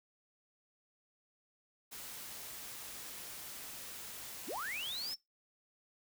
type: noise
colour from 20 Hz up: white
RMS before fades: -47 dBFS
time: 1.91-5.15 s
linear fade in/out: 20 ms
type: linear sweep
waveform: sine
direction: up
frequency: 170 to 5480 Hz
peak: -38 dBFS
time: 4.47-5.16 s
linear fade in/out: 20 ms
effects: noise-tail reverb RT60 0.2 s tail -23 dB re dry